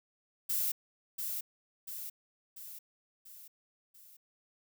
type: noise with echo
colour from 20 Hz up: violet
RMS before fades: -32 dBFS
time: 0.49-0.72 s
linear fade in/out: 10 ms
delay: 690 ms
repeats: 5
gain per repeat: -5 dB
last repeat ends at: 4.17 s
effects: none